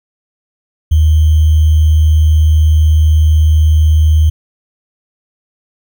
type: tone with sample-and-hold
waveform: sine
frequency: 78 Hz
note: D#2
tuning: 5 cents sharp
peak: -5 dBFS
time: 0.91-4.3 s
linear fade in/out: 10 ms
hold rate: 3150 Hz
effects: none